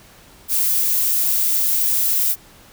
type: noise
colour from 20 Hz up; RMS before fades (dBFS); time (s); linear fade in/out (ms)
violet; -18; 0.48-2.36; 50
effects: pink hiss -47 dBFS RMS until 2.72 s